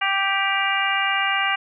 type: harmonic tone with a mistuned harmonic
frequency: 392 Hz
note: G4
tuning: in tune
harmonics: 2 / 3 / 4 / 5 / 6 / 7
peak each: -26 / -26 / -26 / -26 / -26 / -26 dBFS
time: 0.01-1.56 s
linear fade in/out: 10 ms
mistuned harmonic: 7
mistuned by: +47 cents
effects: none